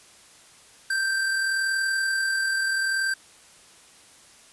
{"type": "tone with amplitude modulation", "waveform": "square", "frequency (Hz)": 1568, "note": "G6", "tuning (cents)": 0, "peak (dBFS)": -22, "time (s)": [0.9, 3.14], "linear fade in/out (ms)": 5, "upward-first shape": "sine", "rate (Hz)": 40.7, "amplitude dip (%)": 30, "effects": ["white hiss -52 dBFS RMS until 4.52 s", "resampled to 24000 Hz"]}